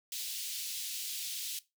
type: high-pass noise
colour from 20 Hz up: pink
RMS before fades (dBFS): -39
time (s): 0.12-1.59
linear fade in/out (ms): 2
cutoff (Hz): 3100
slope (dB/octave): 24
effects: noise-tail reverb RT60 0.2 s tail -17 dB re dry